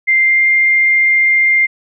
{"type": "tone with pitch glide", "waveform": "sine", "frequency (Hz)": [2093, 2105], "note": ["C7", "C7"], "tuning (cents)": [0, 10], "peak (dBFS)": -8, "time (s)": [0.07, 1.67], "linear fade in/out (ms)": 20, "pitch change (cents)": 10, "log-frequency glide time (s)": [0.19, 0.47], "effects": []}